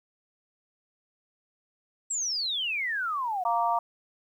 sine exponential sweep, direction down, 7870 to 698.5 Hz, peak -27 dBFS, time 2.1-3.44 s, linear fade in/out 10 ms
sine chord, Bb major, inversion second, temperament just, 699.2 / 932.3 / 1165.4 Hz, F5 / Bb5 / D6, +2 / 0 / -14 cents, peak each -27 / -26 / -30 dBFS, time 3.45-3.79 s, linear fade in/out 5 ms
effects 10-bit

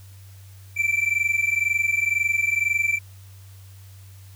triangle tone pair together, 2327 / 2349 Hz, D7 / D7, -17 / 0 cents, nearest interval unison, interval 17 cents, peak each -21 dBFS, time 0.76-2.99 s, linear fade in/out 20 ms, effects added 96 Hz sine -42 dBFS peak until 4.35 s + white hiss -54 dBFS RMS until 4.35 s

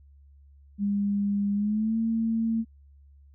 sine tone with pitch glide, 202.2 to 225.7 Hz, G#3 to A3, -46 to +44 cents, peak -23 dBFS, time 0.78-2.65 s, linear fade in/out 50 ms, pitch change +190 cents, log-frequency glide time 1.54-1.97 s, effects added 70 Hz sine -51 dBFS peak until 3.34 s

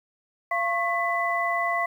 sine tone cluster, 687 / 1094 / 1999 Hz, F5 / C#6 / B6, -29 / -23 / +20 cents, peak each -27 dBFS, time 0.51-1.86 s, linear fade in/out 5 ms, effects 9-bit

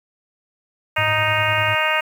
harmonic tone, 311.1 Hz, D#4, in tune, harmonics 2 / 3 / 4 / 5 / 6 / 7 / 8 / 9, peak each -25 / -25 / -25 / -25 / -25 / -25 / -25 / -25 dBFS, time 0.96-2.01 s, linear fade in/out 10 ms
triangle tone with tremolo, 107 Hz, A2, 48 cents flat, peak -22 dBFS, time 0.98-1.75 s, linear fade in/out 5 ms, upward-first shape square, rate 10 Hz, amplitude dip 40%
effects 7-bit

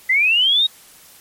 sine linear sweep, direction up, 1975.5 to 3800 Hz, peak -12 dBFS, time 0.09-0.67 s, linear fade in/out 10 ms, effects white hiss -46 dBFS RMS until 1.2 s + MP3 64 kbps

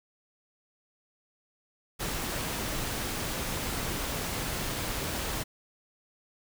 pink noise, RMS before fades -33 dBFS, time 1.99-5.44 s, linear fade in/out 20 ms, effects none

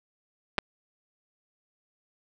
clicks, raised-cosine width 0.3 ms, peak -10 / -9 dBFS, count 2, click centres 0.582 / 0.587 s, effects none

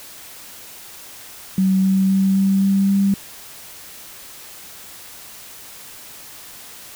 sine tone with pitch steps, 190 / 191.43 / 192.87 / 194.33 / 195.79 / 197.27 Hz, F#3 / G3 / G3 / G3 / G3 / G3, +46 / -41 / -28 / -15 / -2 / +11 cents, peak -13 dBFS, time 1.58-3.14 s, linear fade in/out 2 ms, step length 260 ms, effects white hiss -39 dBFS RMS until 6.95 s

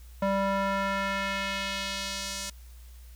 square tone with band-pass filter sweep, 196 Hz, G3, in tune, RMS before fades -30 dBFS, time 0.22-2.5 s, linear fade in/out 5 ms, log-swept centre 720 to 6800 Hz, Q 1.1, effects added 60 Hz sine -45 dBFS peak until 3.15 s + white hiss -59 dBFS RMS until 3.15 s

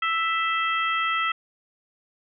harmonic tone with a mistuned harmonic, 660 Hz, E5, 2 cents sharp, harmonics 2 / 3 / 4 / 5, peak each -24 / -28 / -30 / -32 dBFS, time 0.02-1.32 s, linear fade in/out 5 ms, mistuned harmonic 5, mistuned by -49 cents, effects none

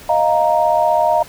sine chord, Eb suspended second, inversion none, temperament equal, 622.3 / 698.5 / 932.3 Hz, Eb5 / F5 / Bb5, 0 / 0 / 0 cents, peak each -16 dBFS, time 0.09-1.23 s, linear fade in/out 5 ms, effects pink hiss -39 dBFS RMS until 1.28 s

